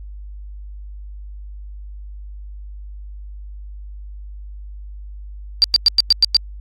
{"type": "tone bursts", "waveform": "sine", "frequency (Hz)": 4699, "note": "D8", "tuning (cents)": 0, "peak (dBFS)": -7, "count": 7, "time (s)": [5.62, 6.367], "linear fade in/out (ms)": 0, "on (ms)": 21, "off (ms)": 100, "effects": ["added 50 Hz sine -31 dBFS peak until 6.6 s", "AAC 64 kbps"]}